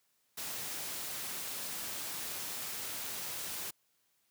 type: noise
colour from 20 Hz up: white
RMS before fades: -40 dBFS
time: 0.37-3.71 s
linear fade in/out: 10 ms
effects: white hiss -75 dBFS RMS until 4.3 s + high-pass 80 Hz 12 dB/octave